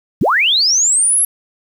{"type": "linear sweep", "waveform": "sine", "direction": "up", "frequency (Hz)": [87.31, 11360], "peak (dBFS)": -10, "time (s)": [0.21, 1.25], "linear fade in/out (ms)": 5, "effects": ["7-bit"]}